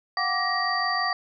sine tone cluster, 722 / 768 / 1164 / 1891 / 4650 Hz, F#5 / G5 / D6 / A#6 / D8, -43 / -36 / -16 / +24 / -18 cents, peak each -31 / -32 / -27 / -28 / -30 dBFS, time 0.17-1.13 s, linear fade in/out 2 ms, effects none

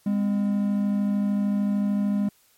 triangle tone pair together, 203.5 / 256.8 Hz, G#3 / C4, -35 / -32 cents, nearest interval major third, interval 403 cents, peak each -19 / -29 dBFS, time 0.06-2.29 s, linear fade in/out 5 ms, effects white hiss -61 dBFS RMS until 2.57 s + MP3 64 kbps

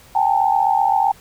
sine tone cluster, 775 / 823 / 898 Hz, G5 / G#5 / A5, -20 / -16 / +35 cents, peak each -18 dBFS, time 0.15-1.12 s, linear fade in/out 5 ms, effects pink hiss -47 dBFS RMS until 1.2 s

